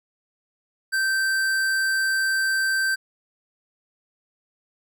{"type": "tone with tanh clipping", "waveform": "sine", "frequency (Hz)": 1558, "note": "G6", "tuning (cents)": -11, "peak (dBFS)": -22, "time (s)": [0.92, 2.96], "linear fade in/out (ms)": 20, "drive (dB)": 18, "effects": []}